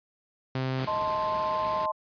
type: tone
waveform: sawtooth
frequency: 130.81 Hz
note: C3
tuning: in tune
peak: -23 dBFS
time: 0.55-0.85 s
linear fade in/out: 0 ms
type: noise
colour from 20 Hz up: pink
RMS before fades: -39 dBFS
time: 0.78-1.86 s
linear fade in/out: 5 ms
type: chord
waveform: sine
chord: A diminished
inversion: second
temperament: equal with one note detuned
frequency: 626.2 / 880 / 1046.5 Hz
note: Eb5 / A5 / C6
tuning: +11 / 0 / 0 cents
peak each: -31 / -32 / -28 dBFS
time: 0.87-1.92 s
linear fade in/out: 10 ms
effects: high-pass 80 Hz 12 dB/octave + resampled to 11025 Hz